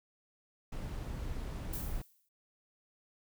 brown noise, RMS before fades -39 dBFS, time 0.72-2.02 s, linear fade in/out 5 ms
violet noise with exponential decay, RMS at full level -39 dBFS, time 1.73-2.29 s, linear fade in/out 5 ms, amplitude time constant 120 ms
effects none

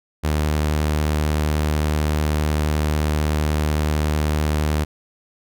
sawtooth tone, 75.9 Hz, D#2, 42 cents flat, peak -14 dBFS, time 0.23-4.85 s, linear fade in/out 20 ms, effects none

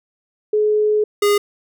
sine / square tone pair in turn, 424.3 / 410.3 Hz, G#4 / G#4, +37 / -21 cents, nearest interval minor second, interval 58 cents, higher first, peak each -13 dBFS, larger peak neither, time 0.53-1.04 / 1.22-1.38 s, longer first, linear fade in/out 5 ms, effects none

